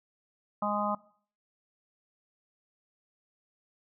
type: harmonic tone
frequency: 207.2 Hz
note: G#3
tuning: 4 cents flat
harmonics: 1 / 3 / 4 / 5 / 6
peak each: -34 / -34 / -34 / -34 / -34 dBFS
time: 0.62-0.95 s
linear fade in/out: 5 ms
effects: noise-tail reverb RT60 0.5 s tail -20 dB re dry